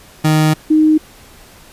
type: tone pair in turn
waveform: 30% pulse / sine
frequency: 155.1 / 310.2 Hz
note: D#3 / D#4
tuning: -5 / -5 cents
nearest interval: octave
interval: 1200 cents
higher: second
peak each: -7 dBFS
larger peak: neither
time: 0.24-0.54 / 0.7-0.98 s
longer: first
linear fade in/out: 10 ms
effects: pink hiss -42 dBFS RMS until 1.72 s + resampled to 32000 Hz